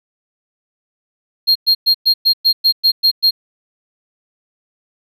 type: tone bursts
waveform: triangle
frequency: 4228 Hz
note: C8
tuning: 17 cents sharp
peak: -7 dBFS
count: 10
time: 1.47-3.31 s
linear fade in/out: 20 ms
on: 85 ms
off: 110 ms
effects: none